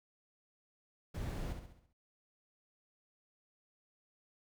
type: noise with echo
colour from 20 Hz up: brown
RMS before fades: -40 dBFS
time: 1.14-1.53 s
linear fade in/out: 10 ms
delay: 67 ms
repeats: 6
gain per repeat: -6 dB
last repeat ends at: 1.932 s
effects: none